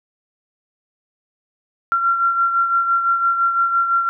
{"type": "beating tone pair", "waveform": "sine", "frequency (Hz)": [1369, 1374.9], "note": ["F6", "F6"], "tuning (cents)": [-35, -27], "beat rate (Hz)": 5.9, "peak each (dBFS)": [-15, -24], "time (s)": [1.92, 4.09], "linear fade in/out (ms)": 0, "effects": []}